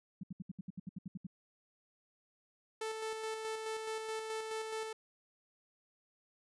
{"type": "tone bursts", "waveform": "sine", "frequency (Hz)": 185, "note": "F#3", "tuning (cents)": 0, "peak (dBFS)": -39, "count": 12, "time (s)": [0.21, 1.268], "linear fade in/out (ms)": 5, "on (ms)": 24, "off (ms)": 70}
{"type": "tone with tremolo", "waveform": "sawtooth", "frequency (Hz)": 440.3, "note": "A4", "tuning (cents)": 1, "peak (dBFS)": -33, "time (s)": [2.81, 4.93], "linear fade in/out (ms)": 5, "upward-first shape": "square", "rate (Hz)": 4.7, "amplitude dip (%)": 35}
{"effects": ["resampled to 24000 Hz"]}